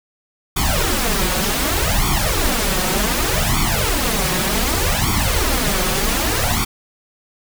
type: noise with flanger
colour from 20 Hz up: pink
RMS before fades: -18 dBFS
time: 0.56-6.65 s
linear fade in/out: 10 ms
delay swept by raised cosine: 0.88 to 5.48 ms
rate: 0.66 Hz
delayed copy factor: +0.9
effects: none